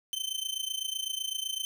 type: tone with amplitude modulation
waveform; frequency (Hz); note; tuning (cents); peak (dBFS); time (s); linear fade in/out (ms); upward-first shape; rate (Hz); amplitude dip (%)
sawtooth; 3087; G7; -27; -25; 0.13-1.65; 0; sine; 27.9; 85
effects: none